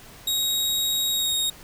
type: tone with pitch glide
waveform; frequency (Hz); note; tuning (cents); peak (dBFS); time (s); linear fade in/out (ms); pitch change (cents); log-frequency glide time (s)
sawtooth; 3788 to 3744; A#7 to A#7; +27 to +7; -19; 0.27-1.5; 5; -20; 1.11-1.33
effects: pink hiss -46 dBFS RMS until 1.63 s